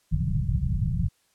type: low-pass noise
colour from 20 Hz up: white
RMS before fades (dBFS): -25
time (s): 0.11-1.09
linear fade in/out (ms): 20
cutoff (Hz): 180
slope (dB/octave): 96
effects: white hiss -67 dBFS RMS until 1.34 s + low-pass 11000 Hz 12 dB/octave